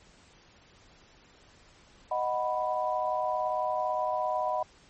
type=chord; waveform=sine; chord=B major; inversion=first; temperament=equal; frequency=622.3 / 740 / 987.8 Hz; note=D#5 / F#5 / B5; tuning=0 / 0 / 0 cents; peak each=-31 dBFS; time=2.11-4.63 s; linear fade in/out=5 ms; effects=pink hiss -58 dBFS RMS until 4.89 s + MP3 32 kbps